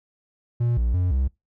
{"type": "tone with pitch steps", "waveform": "triangle", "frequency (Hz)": [119.2, 58.8, 90.1, 65.8], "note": ["A#2", "A#1", "F#2", "C2"], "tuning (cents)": [39, 16, -45, 10], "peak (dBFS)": -17, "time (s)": [0.6, 1.28], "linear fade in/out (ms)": 10, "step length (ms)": 170, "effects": ["noise-tail reverb RT60 0.2 s tail -24 dB re dry"]}